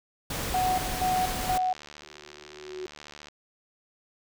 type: noise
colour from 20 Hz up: pink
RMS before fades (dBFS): -32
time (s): 0.3-1.58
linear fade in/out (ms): 5
type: tone with tremolo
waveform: sine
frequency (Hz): 740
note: F#5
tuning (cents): 0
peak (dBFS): -23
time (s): 0.54-1.73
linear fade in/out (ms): 2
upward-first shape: square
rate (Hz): 2.1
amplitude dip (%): 75
type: click train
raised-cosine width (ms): 0.2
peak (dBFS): -26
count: 168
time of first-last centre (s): 1.04-3.285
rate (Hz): 74.4
type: tone with exponential growth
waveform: sine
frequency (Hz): 370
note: F#4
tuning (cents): 0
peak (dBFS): -31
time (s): 2.03-2.86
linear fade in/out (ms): 0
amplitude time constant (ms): 180
effects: none